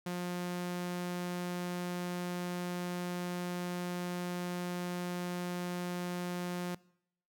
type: tone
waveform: sawtooth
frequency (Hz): 177.5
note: F3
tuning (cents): +28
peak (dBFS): -31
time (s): 0.06-6.75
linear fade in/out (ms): 5
effects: noise-tail reverb RT60 0.7 s tail -22 dB re dry